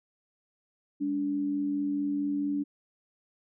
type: tone pair together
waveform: sine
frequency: 203.9 / 288.4 Hz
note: G#3 / D4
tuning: -32 / -31 cents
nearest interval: tritone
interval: 601 cents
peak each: -37 / -27 dBFS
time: 1-2.64 s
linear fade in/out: 20 ms
effects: none